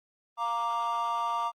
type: chord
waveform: triangle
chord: Bb major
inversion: second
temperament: equal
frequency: 698.5 / 932.3 / 1174.7 Hz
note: F5 / Bb5 / D6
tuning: 0 / 0 / 0 cents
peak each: -33 / -28 / -28 dBFS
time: 0.37-1.52 s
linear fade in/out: 50 ms
effects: tanh soft clip ceiling -21 dBFS + Opus 32 kbps